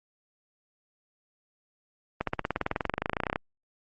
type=accelerating click train; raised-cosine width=0.5 ms; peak=-12 dBFS; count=27; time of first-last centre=2.21-3.359 s; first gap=63 ms; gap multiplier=0.97; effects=Opus 32 kbps